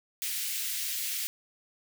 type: high-pass noise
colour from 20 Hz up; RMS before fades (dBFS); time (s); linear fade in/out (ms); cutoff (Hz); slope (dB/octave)
white; -33; 0.22-1.27; 0; 2000; 24
effects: none